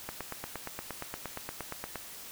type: click train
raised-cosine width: 0.5 ms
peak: -21 dBFS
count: 17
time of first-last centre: 0.09-1.957 s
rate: 8.57 Hz
effects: white hiss -46 dBFS RMS until 2.31 s